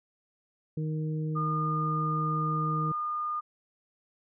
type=harmonic tone; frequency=155.56 Hz; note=D#3; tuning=in tune; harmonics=1 / 2 / 3; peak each=-29 / -39 / -41 dBFS; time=0.77-2.92 s; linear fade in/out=5 ms
type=tone; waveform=sine; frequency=1217 Hz; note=D#6; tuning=39 cents flat; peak=-29 dBFS; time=1.35-3.41 s; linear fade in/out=20 ms
effects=none